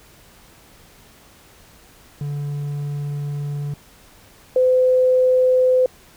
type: tone pair in turn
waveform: triangle / sine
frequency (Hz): 144.6 / 510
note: D3 / C5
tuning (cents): -27 / -44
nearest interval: octave + minor seventh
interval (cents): 2183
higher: second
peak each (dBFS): -21 / -12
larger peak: second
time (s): 2.21-3.74 / 4.56-5.86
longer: first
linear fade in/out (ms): 2
effects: pink hiss -49 dBFS RMS until 6.16 s